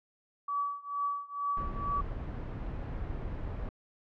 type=tone with tremolo; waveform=sine; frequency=1144 Hz; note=D6; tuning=46 cents flat; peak=-27 dBFS; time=0.48-2.01 s; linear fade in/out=5 ms; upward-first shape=triangle; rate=2.2 Hz; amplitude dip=95%
type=noise; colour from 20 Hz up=brown; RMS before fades=-37 dBFS; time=1.57-3.69 s; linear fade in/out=2 ms
effects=low-pass 2000 Hz 12 dB/octave